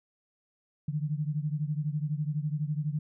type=beating tone pair; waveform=sine; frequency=146.83 / 158.83 Hz; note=D3 / D#3; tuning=0 / +36 cents; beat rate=12 Hz; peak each=-30 / -33 dBFS; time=0.88-2.99 s; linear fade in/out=5 ms; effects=none